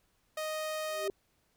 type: tone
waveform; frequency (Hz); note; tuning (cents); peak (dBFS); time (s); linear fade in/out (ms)
sawtooth; 622.3; D#5; 0; -30; 0.37-1.08; 5
type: tone with exponential growth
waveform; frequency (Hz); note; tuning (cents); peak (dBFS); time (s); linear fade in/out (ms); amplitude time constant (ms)
sine; 392; G4; 0; -28; 0.85-1.1; 1; 53
effects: pink hiss -73 dBFS RMS until 1.56 s